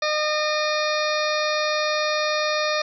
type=harmonic tone with a mistuned harmonic; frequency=609 Hz; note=D#5; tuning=37 cents flat; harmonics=1 / 2 / 3 / 4 / 6 / 7 / 8 / 9; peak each=-24 / -27 / -29 / -30 / -32 / -32 / -33 / -34 dBFS; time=0.02-2.82 s; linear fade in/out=5 ms; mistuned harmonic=9; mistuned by=+33 cents; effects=none